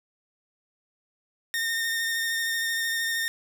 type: tone with vibrato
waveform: sawtooth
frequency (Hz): 1829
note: A#6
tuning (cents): -33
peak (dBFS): -22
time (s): 1.54-3.28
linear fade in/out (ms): 0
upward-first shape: sine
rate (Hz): 13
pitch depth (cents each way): 16
effects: none